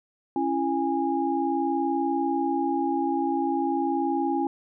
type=tone cluster; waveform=sine; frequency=276.4 / 336.8 / 822 Hz; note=C#4 / E4 / G#5; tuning=-5 / +37 / -18 cents; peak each=-27 dBFS; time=0.36-4.47 s; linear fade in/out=2 ms; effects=none